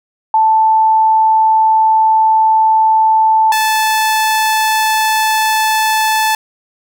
sine / sawtooth tone pair in turn, 880 / 872.9 Hz, A5 / A5, 0 / -14 cents, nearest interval unison, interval 14 cents, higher first, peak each -7 dBFS, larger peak neither, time 0.34-3.52 / 3.52-6.35 s, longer first, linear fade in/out 2 ms, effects none

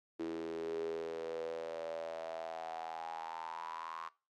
sawtooth tone with high-pass filter sweep, 82 Hz, E2, 9 cents flat, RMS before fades -42 dBFS, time 0.19-4.09 s, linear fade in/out 10 ms, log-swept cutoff 340 to 1100 Hz, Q 9.4, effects noise-tail reverb RT60 0.3 s tail -21 dB re dry + low-pass 5000 Hz 12 dB/octave

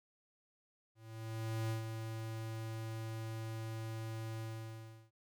square tone with ADSR envelope, 111.8 Hz, A2, 28 cents sharp, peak -35 dBFS, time 0.95-5.11 s, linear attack 750 ms, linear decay 120 ms, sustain -6 dB, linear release 700 ms, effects none

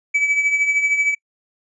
triangle tone with tremolo, 2293 Hz, D7, 42 cents flat, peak -11 dBFS, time 0.14-1.15 s, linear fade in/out 10 ms, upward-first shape triangle, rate 13 Hz, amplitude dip 65%, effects noise-tail reverb RT60 0.1 s tail -25 dB re dry + resampled to 22050 Hz

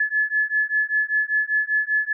sine beating tone pair, 1715 / 1720.1 Hz, A6 / A6, -45 / -40 cents, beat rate 5.1 Hz, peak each -22 dBFS, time 0-2.13 s, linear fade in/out 5 ms, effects none

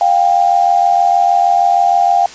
sine tone pair together, 705.6 / 792 Hz, F5 / G5, +18 / +18 cents, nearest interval major second, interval 200 cents, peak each -11 dBFS, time 0.01-2.26 s, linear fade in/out 2 ms, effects white hiss -33 dBFS RMS until 2.34 s + resampled to 16000 Hz

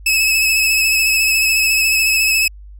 sawtooth tone with vibrato, 2591 Hz, E7, 30 cents flat, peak -9 dBFS, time 0.06-2.48 s, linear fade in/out 5 ms, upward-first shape triangle, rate 14 Hz, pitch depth 34 cents each way, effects added 50 Hz sine -34 dBFS peak until 2.79 s

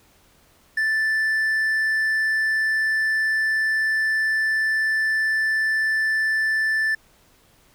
triangle tone, 1761 Hz, A6, 1 cent sharp, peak -17 dBFS, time 0.77-6.95 s, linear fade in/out 5 ms, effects pink hiss -57 dBFS RMS until 7.74 s

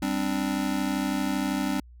square chord, G suspended fourth, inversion none, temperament just, 196 / 261.3 / 294 Hz, G3 / C4 / D4, 0 / -2 / +2 cents, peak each -31 / -30 / -30 dBFS, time 0.02-1.8 s, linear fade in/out 5 ms, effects added 60 Hz sine -46 dBFS peak until 2 s

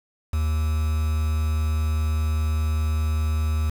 triangle tone with quantisation, 77.5 Hz, D#2, 6 cents flat, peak -18 dBFS, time 0.33-3.7 s, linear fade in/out 5 ms, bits 6, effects none

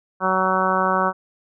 harmonic tone, 187.5 Hz, F#3, 23 cents sharp, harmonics 1 / 2 / 3 / 4 / 5 / 6 / 7 / 8, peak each -27 / -28 / -25 / -26 / -24 / -23 / -24 / -27 dBFS, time 0.2-1.13 s, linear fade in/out 50 ms, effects none

